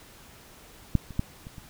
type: clicks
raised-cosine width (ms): 5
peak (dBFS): -8 / -28 / -12 / -29 / -29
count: 5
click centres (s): 0.953 / 1.107 / 1.194 / 1.469 / 1.582
effects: pink hiss -51 dBFS RMS until 1.69 s